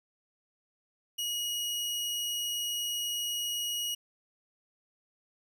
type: tone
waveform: sawtooth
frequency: 2897 Hz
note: F#7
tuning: 37 cents flat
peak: -28 dBFS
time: 1.18-3.95 s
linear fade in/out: 10 ms
effects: none